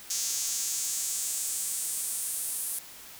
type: tone with high-pass filter sweep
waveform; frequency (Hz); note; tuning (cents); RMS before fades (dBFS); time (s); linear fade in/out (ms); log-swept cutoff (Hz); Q
sawtooth; 227; A#3; -46; -32; 0.1-2.79; 5; 6200 to 10000; 2.6
effects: white hiss -47 dBFS RMS until 3.19 s